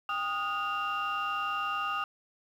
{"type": "tone cluster", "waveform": "sine", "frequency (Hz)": [795, 1239, 1432, 2780], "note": ["G5", "D#6", "F6", "F7"], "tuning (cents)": [24, -8, 43, -9], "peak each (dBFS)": [-38, -30, -37, -36], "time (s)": [0.09, 2.04], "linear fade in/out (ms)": 2, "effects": ["tanh soft clip ceiling -24 dBFS", "10-bit"]}